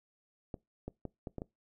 clicks, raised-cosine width 2 ms, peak -26 dBFS, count 6, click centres 0.542 / 0.88 / 1.053 / 1.272 / 1.383 / 1.419 s, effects noise-tail reverb RT60 0.2 s tail -23 dB re dry

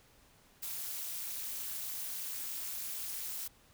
blue noise with amplitude modulation, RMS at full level -36 dBFS, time 0.62-3.48 s, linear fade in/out 10 ms, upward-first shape sine, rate 299 Hz, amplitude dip 95%, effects pink hiss -64 dBFS RMS until 3.73 s

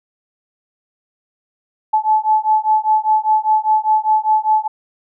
sine beating tone pair, 862 / 867 Hz, A5 / A5, -36 / -26 cents, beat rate 5 Hz, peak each -15 dBFS, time 1.93-4.68 s, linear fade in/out 10 ms, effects none

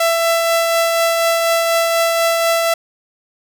sawtooth tone with tremolo, 667 Hz, E5, 20 cents sharp, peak -8 dBFS, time 0-2.74 s, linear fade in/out 5 ms, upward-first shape triangle, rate 4.1 Hz, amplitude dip 30%, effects none

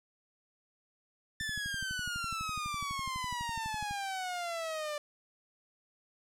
sawtooth exponential sweep, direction down, 1781 to 587.3 Hz, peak -31 dBFS, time 1.4-4.98 s, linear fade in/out 2 ms
click train, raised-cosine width 5 ms, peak -32 dBFS, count 31, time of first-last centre 1.41-3.91 s, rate 12 Hz
effects low-pass 10000 Hz 12 dB/octave + 11-bit

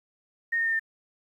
sine tone with pitch steps, 1849 / 1833 / 1817.2 / 1801.6 Hz, A#6 / A#6 / A#6 / A6, -15 / -30 / -45 / +40 cents, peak -23 dBFS, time 0.52-0.796 s, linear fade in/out 10 ms, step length 69 ms, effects 10-bit

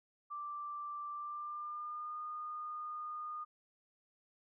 sine tone with pitch glide, 1174.7 to 1223.2 Hz, D6 to D#6, 0 to -30 cents, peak -40 dBFS, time 0.3-3.45 s, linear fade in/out 20 ms, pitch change +70 cents, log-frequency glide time 1.12-2.2 s, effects none

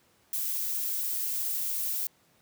violet noise, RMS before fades -31 dBFS, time 0.33-2.07 s, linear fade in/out 2 ms, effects pink hiss -65 dBFS RMS until 2.41 s + high-pass 100 Hz 12 dB/octave

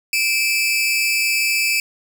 sawtooth tone pair together, 2347 / 2591 Hz, D7 / E7, -2 / -30 cents, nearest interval major second, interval 172 cents, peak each -16 dBFS, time 0.13-1.8 s, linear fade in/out 2 ms, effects none

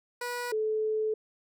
15% pulse / sine tone pair in turn, 486.8 / 433.7 Hz, B4 / A4, -25 / -25 cents, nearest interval major second, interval 200 cents, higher first, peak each -26 dBFS, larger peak neither, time 0.21-0.52 / 0.52-1.14 s, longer second, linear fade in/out 5 ms, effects none

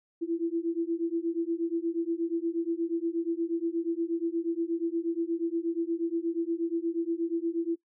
sine beating tone pair, 330.4 / 338.8 Hz, E4 / E4, +4 / +48 cents, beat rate 8.4 Hz, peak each -30 dBFS, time 0.21-7.76 s, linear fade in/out 20 ms, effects noise-tail reverb RT60 0.1 s tail -20 dB re dry

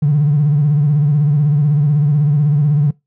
triangle tone with vibrato, 146.83 Hz, D3, in tune, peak -6 dBFS, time 0.02-2.91 s, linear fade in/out 10 ms, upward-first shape sine, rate 16 Hz, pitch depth 91 cents each way, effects noise-tail reverb RT60 0.2 s tail -26 dB re dry + tanh soft clip ceiling -7 dBFS

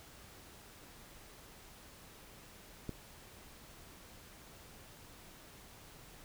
click, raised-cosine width 3 ms, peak -26 dBFS, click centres 2.893 s, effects pink hiss -56 dBFS RMS until 6.24 s

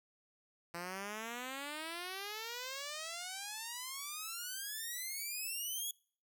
5% pulse exponential sweep, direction up, 168.6 to 3392 Hz, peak -30 dBFS, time 0.74-5.91 s, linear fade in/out 2 ms, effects noise-tail reverb RT60 0.5 s tail -26 dB re dry

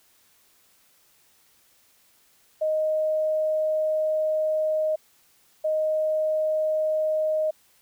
sine tone pair in turn, 622.3 / 622.3 Hz, D#5 / D#5, 0 / 0 cents, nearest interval unison, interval 0 cents, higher neither, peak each -21 dBFS, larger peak neither, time 2.61-4.96 / 5.64-7.51 s, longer first, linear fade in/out 10 ms, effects white hiss -61 dBFS RMS until 7.81 s

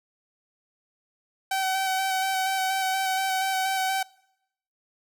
sawtooth tone with vibrato, 763 Hz, G5, 47 cents flat, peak -20 dBFS, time 1.51-4.03 s, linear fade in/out 5 ms, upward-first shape square, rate 4.2 Hz, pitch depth 15 cents each way, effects noise-tail reverb RT60 0.8 s tail -24 dB re dry

